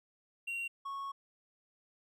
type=tone pair in turn; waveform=triangle; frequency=2752 / 1103.2 Hz; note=F7 / C#6; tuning=-26 / -9 cents; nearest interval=octave + major third; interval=1583 cents; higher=first; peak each=-34 / -36 dBFS; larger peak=first; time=0.47-0.68 / 0.85-1.12 s; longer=second; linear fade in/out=10 ms; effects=none

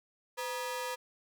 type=ring-modulated tone; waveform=sawtooth; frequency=732 Hz; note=F#5; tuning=19 cents flat; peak=-28 dBFS; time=0.37-0.96 s; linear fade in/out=20 ms; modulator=225 Hz; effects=none

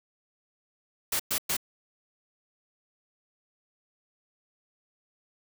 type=noise bursts; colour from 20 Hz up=white; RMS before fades=-28 dBFS; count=3; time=1.12-1.568 s; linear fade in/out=5 ms; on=76 ms; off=110 ms; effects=none

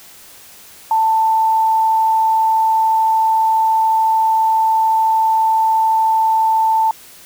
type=tone; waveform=sine; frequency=887 Hz; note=A5; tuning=14 cents sharp; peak=-11 dBFS; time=0.91-6.91 s; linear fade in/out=2 ms; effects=white hiss -41 dBFS RMS until 7.25 s

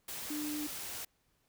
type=tone in noise; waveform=sine; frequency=298.9 Hz; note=D4; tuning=31 cents sharp; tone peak=-36 dBFS; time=0.3-0.67 s; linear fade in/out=5 ms; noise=white; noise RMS=-42 dBFS; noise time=0.08-1.05 s; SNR=+3 dB; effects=pink hiss -75 dBFS RMS until 1.48 s

